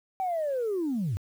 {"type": "linear sweep", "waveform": "sine", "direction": "down", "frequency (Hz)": [775, 84.4], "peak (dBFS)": -25, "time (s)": [0.2, 1.17], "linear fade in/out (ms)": 0, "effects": ["tanh soft clip ceiling -23 dBFS", "9-bit"]}